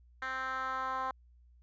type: tone with band-pass filter sweep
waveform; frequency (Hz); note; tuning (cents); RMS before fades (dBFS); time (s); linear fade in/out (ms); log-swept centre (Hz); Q
10% pulse; 261.6; C4; 0; -36; 0.22-1.11; 2; 1700 to 1000; 2.7
effects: added 60 Hz sine -58 dBFS peak until 1.62 s + resampled to 16000 Hz